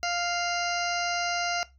harmonic tone with a mistuned harmonic, 698.5 Hz, F5, in tune, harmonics 1 / 2 / 3 / 4 / 6 / 7 / 8 / 9, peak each -30 / -33 / -35 / -36 / -38 / -38 / -39 / -40 dBFS, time 0.03-1.63 s, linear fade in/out 0 ms, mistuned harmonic 6, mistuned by -19 cents, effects noise-tail reverb RT60 0.2 s tail -17 dB re dry + added 66 Hz sine -55 dBFS peak until 1.78 s

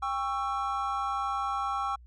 triangle chord, C# diminished, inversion second, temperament just, 798.3 / 1108.7 / 1330.5 Hz, G5 / C#6 / E6, +31 / 0 / +16 cents, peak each -31 dBFS, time 0.02-1.96 s, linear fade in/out 10 ms, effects added 60 Hz sine -49 dBFS peak until 2.06 s + resampled to 22050 Hz

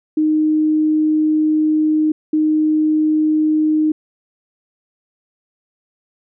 sine tone bursts at uneven times, 309 Hz, D#4, 12 cents flat, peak -12 dBFS, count 2, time 0.17-2.12 / 2.33-3.92 s, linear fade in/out 5 ms, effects none

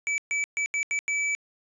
square tone bursts at uneven times, 2303 Hz, D7, 34 cents flat, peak -25 dBFS, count 6, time 0.07-0.18 / 0.31-0.44 / 0.57-0.66 / 0.74-0.83 / 0.91-0.99 / 1.08-1.35 s, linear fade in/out 0 ms, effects resampled to 22050 Hz + 11-bit

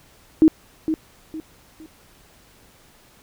sine tone with echo, 315.9 Hz, D#4, 26 cents sharp, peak -8 dBFS, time 0.42-0.48 s, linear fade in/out 0 ms, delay 460 ms, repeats 3, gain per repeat -10 dB, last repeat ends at 1.86 s, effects pink hiss -53 dBFS RMS until 3.22 s

